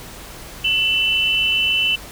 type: tone pair together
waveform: sine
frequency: 2673 / 3000 Hz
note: E7 / F#7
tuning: +23 / +23 cents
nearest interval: major second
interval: 200 cents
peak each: -18 dBFS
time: 0.64-1.96 s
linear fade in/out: 10 ms
effects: added 50 Hz sine -42 dBFS peak until 2.11 s + pink hiss -37 dBFS RMS until 2.11 s